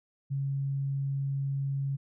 sine tone, 137.9 Hz, C#3, 9 cents flat, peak -28 dBFS, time 0.3-1.97 s, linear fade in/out 20 ms, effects none

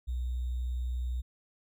sine tone with sample-and-hold, 61.74 Hz, B1, in tune, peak -30 dBFS, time 0.07-1.22 s, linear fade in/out 20 ms, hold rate 3675 Hz, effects none

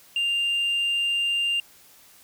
sine tone with tanh clipping, 2794 Hz, F7, in tune, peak -22 dBFS, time 0.16-1.6 s, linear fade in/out 2 ms, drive 1 dB, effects white hiss -53 dBFS RMS until 2.23 s

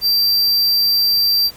square tone, 4699 Hz, D8, in tune, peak -13 dBFS, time 0.01-1.51 s, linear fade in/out 50 ms, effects pink hiss -42 dBFS RMS until 1.56 s

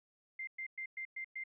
sine tone bursts, 2093 Hz, C7, in tune, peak -39 dBFS, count 6, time 0.39-1.438 s, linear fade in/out 5 ms, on 83 ms, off 110 ms, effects none

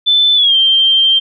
sine tone with pitch glide, 3520 to 3154 Hz, A7 to G7, 0 to +10 cents, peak -7 dBFS, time 0.06-1.2 s, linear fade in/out 20 ms, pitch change -190 cents, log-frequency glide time 0.35-0.55 s, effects none

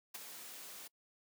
white noise with ADSR envelope, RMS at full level -42 dBFS, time 0.14-0.88 s, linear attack 11 ms, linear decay 16 ms, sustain -8 dB, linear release 12 ms, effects noise-tail reverb RT60 0.1 s tail -25 dB re dry + high-pass 200 Hz 12 dB/octave

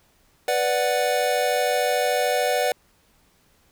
square chord, B minor, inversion none, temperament equal, 493.9 / 587.3 / 740 Hz, B4 / D5 / F#5, 0 / 0 / 0 cents, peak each -25 dBFS, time 0.48-2.72 s, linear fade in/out 2 ms, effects pink hiss -61 dBFS RMS until 3.71 s

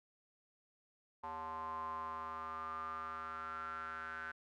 square tone with band-pass filter sweep, 80.1 Hz, E2, 49 cents flat, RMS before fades -44 dBFS, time 1.23-4.32 s, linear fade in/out 10 ms, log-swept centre 950 to 1500 Hz, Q 9.9, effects none

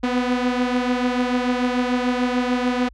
sawtooth beating tone pair, 246.9 / 253.7 Hz, B3 / B3, 0 / +47 cents, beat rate 6.8 Hz, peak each -16 / -21 dBFS, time 0.03-2.89 s, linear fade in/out 10 ms, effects added 50 Hz sine -44 dBFS peak until 2.93 s + low-pass 4000 Hz 12 dB/octave

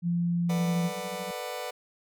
sine tone, 172.4 Hz, F3, 22 cents flat, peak -24 dBFS, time 0.02-0.91 s, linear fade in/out 50 ms
sawtooth chord, B minor seventh, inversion third, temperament just, 444.5 / 493.9 / 592.7 / 740.8 Hz, A4 / B4 / D5 / F#5, +18 / 0 / +16 / +2 cents, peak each -39 / -33 / -35 / -35 dBFS, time 0.49-1.71 s, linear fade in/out 10 ms
triangle tone with tremolo, 185 Hz, F#3, in tune, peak -34 dBFS, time 0.58-1.31 s, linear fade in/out 0 ms, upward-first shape sine, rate 13 Hz, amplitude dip 90%
effects none

